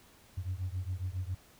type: beating tone pair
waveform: sine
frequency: 89 / 96.3 Hz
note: F2 / G2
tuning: +33 / -30 cents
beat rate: 7.3 Hz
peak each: -35 / -36 dBFS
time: 0.37-1.35 s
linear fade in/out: 10 ms
effects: tanh soft clip ceiling -28 dBFS + pink hiss -60 dBFS RMS until 1.59 s